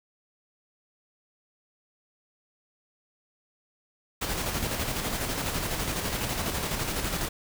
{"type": "noise with tremolo", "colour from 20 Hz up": "pink", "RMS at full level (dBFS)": -29, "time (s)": [4.21, 7.29], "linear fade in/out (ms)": 10, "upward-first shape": "square", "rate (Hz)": 12, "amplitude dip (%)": 35, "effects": []}